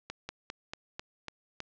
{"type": "slowing click train", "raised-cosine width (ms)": 0.2, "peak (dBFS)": -20, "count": 7, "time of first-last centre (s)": [0.1, 1.603], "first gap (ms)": 190, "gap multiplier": 1.11, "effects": ["low-pass 6000 Hz 12 dB/octave"]}